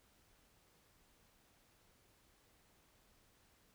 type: silence
effects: pink hiss -71 dBFS RMS until 3.74 s